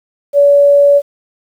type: tone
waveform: sine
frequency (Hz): 570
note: C#5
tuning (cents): +48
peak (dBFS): -4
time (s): 0.33-1.02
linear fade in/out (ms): 50
effects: 7-bit